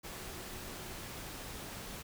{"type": "tone in noise", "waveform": "sine", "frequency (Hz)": 370, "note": "F#4", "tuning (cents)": 0, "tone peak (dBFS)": -55, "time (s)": [0.07, 0.93], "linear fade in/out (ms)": 20, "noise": "pink", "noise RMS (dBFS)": -45, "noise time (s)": [0.03, 2.03], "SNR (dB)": -13, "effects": []}